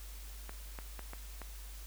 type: clicks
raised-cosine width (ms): 0.5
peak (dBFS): -29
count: 5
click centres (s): 0.494 / 0.788 / 0.993 / 1.134 / 1.417
effects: added 50 Hz sine -45 dBFS peak until 1.86 s + white hiss -54 dBFS RMS until 1.86 s

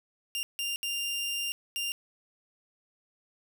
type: tone bursts at uneven times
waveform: sawtooth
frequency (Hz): 2794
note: F7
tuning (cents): 0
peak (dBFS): -27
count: 4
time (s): 0.35-0.43 / 0.59-0.76 / 0.83-1.52 / 1.76-1.92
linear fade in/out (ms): 0
effects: none

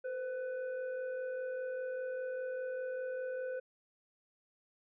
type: tone with frequency modulation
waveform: sine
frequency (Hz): 514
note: C5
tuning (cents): -31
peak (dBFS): -36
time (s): 0.04-3.6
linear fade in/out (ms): 10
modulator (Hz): 983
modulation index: 0.5
effects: none

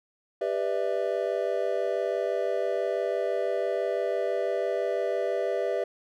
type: chord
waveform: triangle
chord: E minor seventh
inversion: first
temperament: just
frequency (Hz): 395.6 / 494.4 / 593.3 / 659.3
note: G4 / B4 / D5 / E5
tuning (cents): +16 / +2 / +18 / 0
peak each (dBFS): -29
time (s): 0.41-5.84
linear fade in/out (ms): 5
effects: none

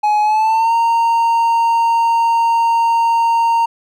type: tone with pitch glide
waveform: triangle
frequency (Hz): 842 to 923.5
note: G#5 to A#5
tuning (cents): +24 to -16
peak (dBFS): -9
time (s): 0.03-3.66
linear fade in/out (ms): 10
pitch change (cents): +160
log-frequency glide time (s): 0.22-0.73
effects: none

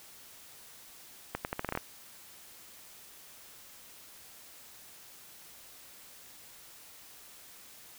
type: accelerating click train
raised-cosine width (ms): 0.5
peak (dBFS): -17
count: 9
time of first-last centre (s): 1.35-1.775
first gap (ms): 99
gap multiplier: 0.81
effects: white hiss -53 dBFS RMS until 7.98 s

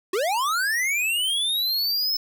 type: linear sweep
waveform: square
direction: up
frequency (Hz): 349.2 to 5274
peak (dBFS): -22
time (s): 0.13-2.17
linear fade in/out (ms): 5
effects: none

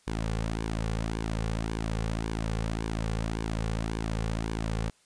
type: tone with flanger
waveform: sawtooth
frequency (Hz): 55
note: A1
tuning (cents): 0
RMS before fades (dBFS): -31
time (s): 0.07-4.9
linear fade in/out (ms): 5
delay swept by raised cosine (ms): 1.5 to 3.2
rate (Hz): 1.8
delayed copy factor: -0.6
effects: white hiss -64 dBFS RMS until 5.05 s + resampled to 22050 Hz

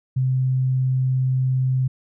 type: tone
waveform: sine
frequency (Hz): 129.8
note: C3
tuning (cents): -13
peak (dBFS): -17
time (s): 0.16-1.88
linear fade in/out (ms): 10
effects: none

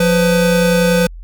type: tone pair together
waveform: square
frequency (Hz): 177.6 / 502.3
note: F3 / B4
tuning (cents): +29 / +29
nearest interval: octave + tritone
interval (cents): 1800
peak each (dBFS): -14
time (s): 0-1.07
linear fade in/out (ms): 5
effects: added 42 Hz sine -29 dBFS peak until 1.23 s

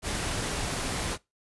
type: noise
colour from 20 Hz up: pink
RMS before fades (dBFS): -31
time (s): 0.02-1.18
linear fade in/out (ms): 50
effects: noise-tail reverb RT60 0.2 s tail -21 dB re dry + resampled to 24000 Hz

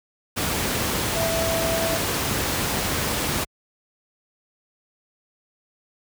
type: tone in noise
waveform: sine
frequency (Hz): 659.3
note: E5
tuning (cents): 0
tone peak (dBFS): -24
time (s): 1.15-1.98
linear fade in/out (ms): 20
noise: pink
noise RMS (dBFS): -24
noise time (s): 0.36-3.45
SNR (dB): -3
effects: high-pass 60 Hz 12 dB/octave

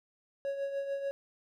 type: tone with tremolo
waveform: triangle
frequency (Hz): 554.4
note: C#5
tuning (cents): 0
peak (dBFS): -28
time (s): 0.45-1.11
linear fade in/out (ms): 0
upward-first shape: triangle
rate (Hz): 6.8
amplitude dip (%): 60
effects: none

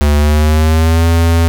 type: tone with pitch glide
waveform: square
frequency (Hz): 73.42 to 83.37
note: D2 to E2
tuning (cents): 0 to +20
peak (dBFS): -8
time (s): 0.01-1.48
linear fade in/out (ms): 0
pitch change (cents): +220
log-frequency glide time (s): 0.16-1.06
effects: none

